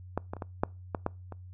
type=clicks; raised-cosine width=1 ms; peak=-15 / -21 / -29 / -21 / -11 / -16 / -14 / -27 dBFS; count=8; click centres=0.176 / 0.335 / 0.367 / 0.422 / 0.635 / 0.948 / 1.064 / 1.323 s; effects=noise-tail reverb RT60 0.3 s tail -25 dB re dry + added 91 Hz sine -44 dBFS peak until 1.53 s